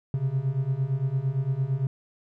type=beating tone pair; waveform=triangle; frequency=128.8 / 137.6 Hz; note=C3 / C#3; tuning=-27 / -12 cents; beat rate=8.8 Hz; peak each=-26 / -24 dBFS; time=0.14-1.87 s; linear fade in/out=2 ms; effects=none